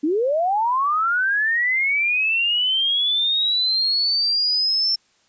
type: linear sweep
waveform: sine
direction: up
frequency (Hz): 280.2 to 5400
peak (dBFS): -17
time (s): 0.03-4.96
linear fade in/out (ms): 10
effects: white hiss -61 dBFS RMS until 5.28 s + resampled to 16000 Hz